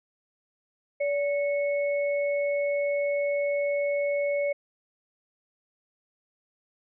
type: tone pair together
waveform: sine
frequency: 573.7 / 2200 Hz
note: D5 / C#7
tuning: -41 / -14 cents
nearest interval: octave + major seventh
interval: 2327 cents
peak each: -24 / -34 dBFS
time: 1-4.53 s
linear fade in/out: 10 ms
effects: none